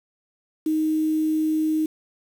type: tone with quantisation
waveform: sine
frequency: 312.4 Hz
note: D#4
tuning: 7 cents sharp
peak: -19 dBFS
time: 0.66-1.86 s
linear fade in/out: 5 ms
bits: 7
effects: none